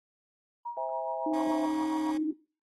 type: tone with tremolo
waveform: sine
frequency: 950 Hz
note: A#5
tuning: 33 cents sharp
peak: -32 dBFS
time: 0.65-2.12 s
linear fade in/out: 10 ms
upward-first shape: sine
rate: 7.1 Hz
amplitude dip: 65%
type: chord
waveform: sine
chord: C augmented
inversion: none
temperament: just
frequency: 523.3 / 654.1 / 817.6 Hz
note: C5 / E5 / G#5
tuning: 0 / -14 / -27 cents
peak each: -39 / -34 / -37 dBFS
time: 0.77-1.66 s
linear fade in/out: 2 ms
type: tone with vibrato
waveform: sine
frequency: 311.1 Hz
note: D#4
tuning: in tune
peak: -28 dBFS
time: 1.26-2.31 s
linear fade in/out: 5 ms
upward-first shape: triangle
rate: 2 Hz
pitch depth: 14 cents each way
type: tone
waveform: 20% pulse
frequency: 273 Hz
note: C#4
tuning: 26 cents flat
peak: -34 dBFS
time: 1.33-2.18 s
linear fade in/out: 10 ms
effects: noise-tail reverb RT60 0.4 s tail -22 dB re dry + AAC 32 kbps